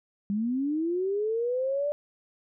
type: linear sweep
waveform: sine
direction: up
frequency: 196 to 593 Hz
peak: -25 dBFS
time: 0.3-1.92 s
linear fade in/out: 0 ms
effects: none